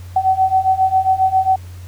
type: beating tone pair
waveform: sine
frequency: 754 / 761.4 Hz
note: F#5 / F#5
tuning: +32 / +49 cents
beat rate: 7.4 Hz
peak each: -16 / -14 dBFS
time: 0.16-1.56 s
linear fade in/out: 5 ms
effects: added 90 Hz sine -31 dBFS peak until 1.87 s + pink hiss -46 dBFS RMS until 1.87 s